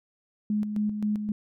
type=tone with tremolo; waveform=sine; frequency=210.3 Hz; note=G#3; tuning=22 cents sharp; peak=-23 dBFS; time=0.5-1.32 s; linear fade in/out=2 ms; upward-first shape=square; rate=3.8 Hz; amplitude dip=50%; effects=none